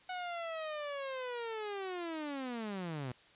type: linear sweep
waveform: sawtooth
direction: down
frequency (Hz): 740 to 120.1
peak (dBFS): -34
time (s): 0.09-3.12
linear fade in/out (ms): 5
effects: white hiss -62 dBFS RMS until 3.35 s + resampled to 8000 Hz